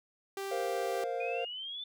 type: tone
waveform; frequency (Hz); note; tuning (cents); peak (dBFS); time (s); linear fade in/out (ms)
sawtooth; 392; G4; 0; -32; 0.37-1.04; 2
type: chord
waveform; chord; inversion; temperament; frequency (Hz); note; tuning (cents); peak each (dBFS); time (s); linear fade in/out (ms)
triangle; Bb suspended second; none; just; 466.2 / 524.4 / 699.2; Bb4 / C5 / F5; 0 / +4 / +2; -35; 0.51-1.45; 5
type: exponential sweep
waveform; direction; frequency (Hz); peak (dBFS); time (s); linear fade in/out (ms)
sine; up; 2447 to 3547; -38; 1.2-1.84; 5
effects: none

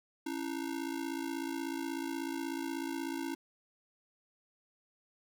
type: ring-modulated tone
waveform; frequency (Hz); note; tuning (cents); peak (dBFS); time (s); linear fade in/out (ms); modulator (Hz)
square; 303.6; D#4; -42; -33; 0.26-3.35; 5; 28.2
effects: none

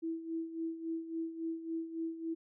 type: tone with tremolo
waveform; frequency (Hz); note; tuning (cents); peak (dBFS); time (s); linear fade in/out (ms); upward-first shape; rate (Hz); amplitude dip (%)
sine; 327.6; E4; -11; -33; 0.02-2.35; 20; sine; 3.6; 70
effects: none

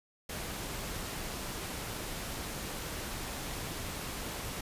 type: noise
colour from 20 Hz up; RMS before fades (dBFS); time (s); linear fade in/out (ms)
pink; -39; 0.29-4.61; 5
effects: resampled to 32000 Hz

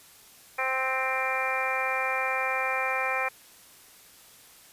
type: harmonic tone with a mistuned harmonic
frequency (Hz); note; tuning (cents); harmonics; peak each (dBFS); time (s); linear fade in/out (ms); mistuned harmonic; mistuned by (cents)
261.6; C4; 0; 2 / 3 / 4 / 5 / 6 / 7 / 8 / 9; -34 / -33 / -34 / -34 / -38 / -34 / -38 / -30; 0.58-3.29; 10; 9; +17
effects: white hiss -53 dBFS RMS until 4.72 s + resampled to 32000 Hz

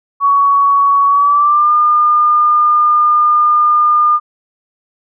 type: tone with pitch glide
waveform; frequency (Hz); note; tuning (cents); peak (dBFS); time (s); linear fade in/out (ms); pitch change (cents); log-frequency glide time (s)
sine; 1122 to 1209.5; C#6 to D#6; +21 to -49; -7; 0.2-4.2; 50; +130; 1.08-1.73
effects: none

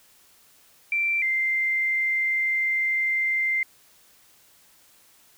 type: tone pair in turn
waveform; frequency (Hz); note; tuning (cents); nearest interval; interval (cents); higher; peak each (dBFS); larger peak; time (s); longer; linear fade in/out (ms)
sine; 2349 / 2089; D7 / C7; 0 / -3; major second; 203; first; -21; neither; 0.92-1.22 / 1.22-3.63; second; 2
effects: white hiss -57 dBFS RMS until 5.37 s

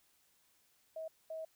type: tone bursts at uneven times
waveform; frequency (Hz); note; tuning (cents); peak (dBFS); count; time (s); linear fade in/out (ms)
sine; 640; D#5; +49; -40; 2; 0.96-1.08 / 1.3-1.45; 5
effects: white hiss -72 dBFS RMS until 1.55 s

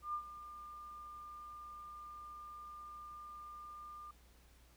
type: tone with ADSR envelope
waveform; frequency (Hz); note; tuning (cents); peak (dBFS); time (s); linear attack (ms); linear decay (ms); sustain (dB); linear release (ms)
sine; 1200; D6; +37; -35; 0.02-4.11; 120; 80; -13; 4
effects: added 60 Hz sine -63 dBFS peak until 4.76 s + pink hiss -68 dBFS RMS until 4.76 s

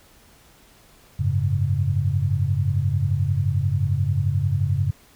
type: chord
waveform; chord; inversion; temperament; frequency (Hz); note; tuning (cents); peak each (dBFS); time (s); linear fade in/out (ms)
sine; F# suspended second; none; equal; 92.5 / 103.83 / 138.59; F#2 / G#2 / C#3; 0 / 0 / 0; -23 / -23 / -23; 1.19-4.91; 10
effects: pink hiss -53 dBFS RMS until 5.15 s

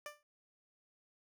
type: tone with exponential decay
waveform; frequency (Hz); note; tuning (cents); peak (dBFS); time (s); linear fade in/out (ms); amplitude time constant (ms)
15% pulse; 592; D5; +14; -34; 0.06-0.23; 1; 35
effects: none

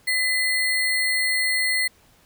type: tone with sample-and-hold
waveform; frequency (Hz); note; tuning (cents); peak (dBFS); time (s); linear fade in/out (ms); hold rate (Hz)
sine; 2013; B6; +33; -19; 0.07-1.88; 10; 6300
effects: pink hiss -57 dBFS RMS until 2.25 s

